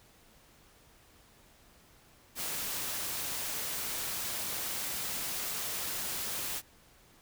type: noise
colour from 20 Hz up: white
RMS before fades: -36 dBFS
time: 2.35-6.62 s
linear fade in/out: 50 ms
effects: pink hiss -61 dBFS RMS until 7.21 s